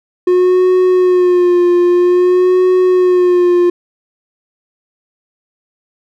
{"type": "tone with vibrato", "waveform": "triangle", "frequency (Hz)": 360, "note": "F#4", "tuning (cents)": -47, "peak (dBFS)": -5, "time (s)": [0.27, 3.7], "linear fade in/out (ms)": 5, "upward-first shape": "sine", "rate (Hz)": 0.51, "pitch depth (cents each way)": 38, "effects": []}